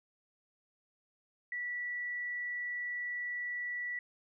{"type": "tone", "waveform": "sine", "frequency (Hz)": 1950, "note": "B6", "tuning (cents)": -23, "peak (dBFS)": -35, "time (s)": [1.52, 3.99], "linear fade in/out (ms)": 2, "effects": []}